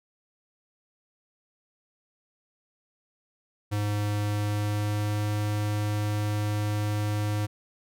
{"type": "tone with pitch glide", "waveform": "square", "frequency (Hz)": [103.83, 104.79], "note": ["G#2", "G#2"], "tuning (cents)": [0, 16], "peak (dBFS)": -26, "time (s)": [3.71, 7.47], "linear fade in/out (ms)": 20, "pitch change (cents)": 16, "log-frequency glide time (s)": [4.21, 5.28], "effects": []}